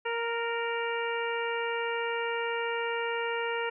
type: harmonic tone with a mistuned harmonic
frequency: 466.2 Hz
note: A#4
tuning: in tune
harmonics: 1 / 2 / 3 / 4 / 5 / 6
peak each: -32 / -35 / -37 / -38 / -39 / -40 dBFS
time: 0.05-3.7 s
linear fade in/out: 10 ms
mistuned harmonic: 4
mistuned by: -16 cents
effects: none